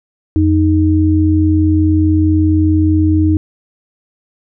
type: tone pair together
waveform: sine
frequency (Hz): 87.68 / 311.1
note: F2 / D#4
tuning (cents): +7 / 0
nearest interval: octave + minor seventh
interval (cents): 2193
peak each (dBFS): -11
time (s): 0.36-3.37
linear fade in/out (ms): 0
effects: none